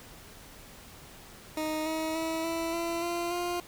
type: tone with pitch steps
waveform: 20% pulse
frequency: 311.1 / 317.5 / 323.9 / 330.6 / 337.3 / 344.2 / 351.2 Hz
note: D#4 / D#4 / E4 / E4 / E4 / F4 / F4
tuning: 0 / +35 / -30 / +5 / +40 / -25 / +10 cents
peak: -25 dBFS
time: 1.57-3.6 s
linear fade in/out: 2 ms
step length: 290 ms
effects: pink hiss -50 dBFS RMS until 3.67 s